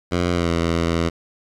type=tone with pitch glide; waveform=10% pulse; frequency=87.9 to 83.83 Hz; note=F2 to E2; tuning=+12 to +30 cents; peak=-10 dBFS; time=0.11-1.1 s; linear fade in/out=20 ms; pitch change=-82 cents; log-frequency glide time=0.31-0.52 s; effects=low-pass 6000 Hz 12 dB/octave + 8-bit

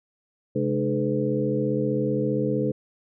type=tone cluster; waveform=sine; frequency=133.3 / 210.2 / 302.9 / 427.7 / 503 Hz; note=C3 / G#3 / D#4 / A4 / B4; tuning=+33 / +21 / -46 / -49 / +32 cents; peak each=-28 dBFS; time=0.55-2.72 s; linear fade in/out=10 ms; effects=none

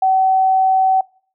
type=tone; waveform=sine; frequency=760 Hz; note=F#5; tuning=46 cents sharp; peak=-11 dBFS; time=0.02-1.01 s; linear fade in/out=5 ms; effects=noise-tail reverb RT60 0.5 s tail -25 dB re dry

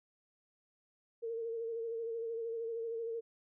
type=tone with vibrato; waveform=sine; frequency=458.1 Hz; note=A#4; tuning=30 cents flat; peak=-36 dBFS; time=1.22-3.21 s; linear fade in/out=20 ms; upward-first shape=sine; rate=13 Hz; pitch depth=36 cents each way; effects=none

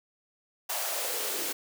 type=noise with high-pass filter sweep; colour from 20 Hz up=white; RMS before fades=-32 dBFS; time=0.69-1.53 s; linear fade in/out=10 ms; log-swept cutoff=750 to 320 Hz; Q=3.7; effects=none

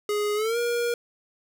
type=tone with pitch glide; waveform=square; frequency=416.2 to 475.3 Hz; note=G#4 to A#4; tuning=+4 to +34 cents; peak=-24 dBFS; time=0.09-0.94 s; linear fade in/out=2 ms; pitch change=+230 cents; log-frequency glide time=0.35-0.58 s; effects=none

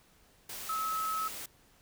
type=tone in noise; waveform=sine; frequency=1292 Hz; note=E6; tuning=35 cents flat; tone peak=-31 dBFS; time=0.69-1.28 s; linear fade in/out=5 ms; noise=white; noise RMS=-42 dBFS; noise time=0.49-1.46 s; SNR=+8 dB; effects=pink hiss -64 dBFS RMS until 1.81 s

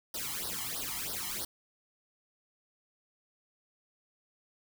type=noise with flanger; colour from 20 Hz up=white; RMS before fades=-37 dBFS; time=0.14-1.45 s; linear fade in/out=5 ms; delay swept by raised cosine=0.2 to 1 ms; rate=3.1 Hz; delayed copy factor=+1; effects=none

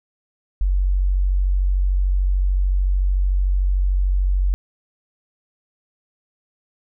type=tone; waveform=sine; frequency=46.76 Hz; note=F#1; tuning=19 cents sharp; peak=-15 dBFS; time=0.61-4.54 s; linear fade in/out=0 ms; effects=none

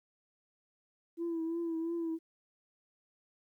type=tone with vibrato; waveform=sine; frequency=332 Hz; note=E4; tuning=12 cents sharp; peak=-31 dBFS; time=1.17-2.19 s; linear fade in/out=50 ms; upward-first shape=triangle; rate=2.9 Hz; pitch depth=50 cents each way; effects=tanh soft clip ceiling -30 dBFS + 12-bit

